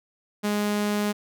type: tone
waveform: sawtooth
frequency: 207.5 Hz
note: G#3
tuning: 1 cent flat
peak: -19 dBFS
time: 0.43-1.13 s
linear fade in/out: 20 ms
effects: none